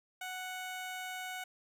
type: tone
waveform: 15% pulse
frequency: 740 Hz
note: F#5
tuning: in tune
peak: -33 dBFS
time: 0.21-1.44 s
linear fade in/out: 5 ms
effects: none